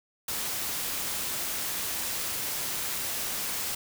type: noise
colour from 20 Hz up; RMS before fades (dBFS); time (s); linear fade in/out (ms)
white; -32; 0.28-3.75; 5
effects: none